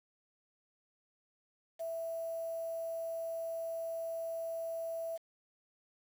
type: tone with quantisation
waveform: sine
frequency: 660 Hz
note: E5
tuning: 2 cents sharp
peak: -36 dBFS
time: 1.79-5.18 s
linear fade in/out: 20 ms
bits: 9
effects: none